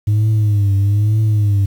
sine tone with vibrato, 103.7 Hz, G#2, 2 cents flat, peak -8 dBFS, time 0.07-1.66 s, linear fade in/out 10 ms, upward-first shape triangle, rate 1.1 Hz, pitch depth 100 cents each way, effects tanh soft clip ceiling -10 dBFS + 7-bit

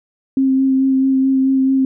sine tone with vibrato, 265.9 Hz, C4, 28 cents sharp, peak -11 dBFS, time 0.37-1.85 s, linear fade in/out 2 ms, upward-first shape sine, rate 4.6 Hz, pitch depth 14 cents each way, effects none

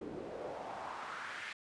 pink noise with band-pass filter sweep, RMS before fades -44 dBFS, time 0.01-1.53 s, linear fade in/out 5 ms, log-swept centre 320 to 2100 Hz, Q 2.3, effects resampled to 22050 Hz

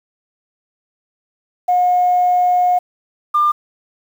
sine tone pair in turn, 720 / 1198.4 Hz, F#5 / D6, -47 / +35 cents, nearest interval major sixth, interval 882 cents, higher second, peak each -10 dBFS, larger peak neither, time 1.68-2.79 / 3.34-3.52 s, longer first, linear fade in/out 10 ms, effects tanh soft clip ceiling -6 dBFS + 7-bit

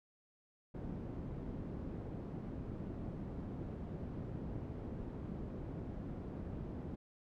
white low-pass noise, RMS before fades -44 dBFS, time 0.74-6.96 s, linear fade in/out 10 ms, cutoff 250 Hz, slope 12 dB/octave, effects none

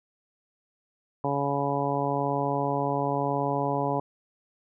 harmonic tone, 140.9 Hz, C#3, 29 cents sharp, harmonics 1 / 2 / 3 / 4 / 5 / 6 / 7, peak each -32 / -32 / -32 / -32 / -32 / -32 / -32 dBFS, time 1.24-4 s, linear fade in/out 2 ms, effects none

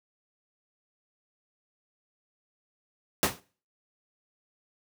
pink noise with exponential decay, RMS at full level -19 dBFS, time 3.23-3.4 s, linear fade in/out 0 ms, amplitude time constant 35 ms, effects noise-tail reverb RT60 0.4 s tail -20 dB re dry + high-pass 100 Hz 12 dB/octave

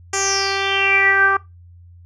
10% pulse tone with low-pass filter sweep, 391.4 Hz, G4, 3 cents flat, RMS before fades -17 dBFS, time 0.13-1.37 s, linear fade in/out 5 ms, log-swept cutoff 7500 to 1300 Hz, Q 8, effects noise-tail reverb RT60 0.2 s tail -19 dB re dry + added 87 Hz sine -41 dBFS peak until 2.05 s

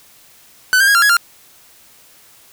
45% pulse tone with pitch steps, 1507 / 1594 / 1643 / 1382 / 1668 / 1394 Hz, F#6 / G6 / G#6 / F6 / G#6 / F6, +31 / +28 / -19 / -19 / +7 / -4 cents, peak -9 dBFS, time 0.73-1.168 s, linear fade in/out 0 ms, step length 73 ms, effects white hiss -47 dBFS RMS until 2.52 s

